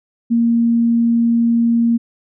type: tone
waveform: sine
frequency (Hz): 233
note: A#3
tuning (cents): -1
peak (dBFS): -11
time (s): 0.3-1.98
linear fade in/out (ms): 20
effects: none